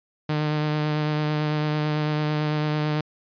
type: tone with vibrato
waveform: sawtooth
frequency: 151.5 Hz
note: D#3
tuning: 46 cents flat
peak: -18 dBFS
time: 0.29-3.01 s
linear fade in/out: 5 ms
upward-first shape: triangle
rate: 9 Hz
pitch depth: 20 cents each way
effects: resampled to 11025 Hz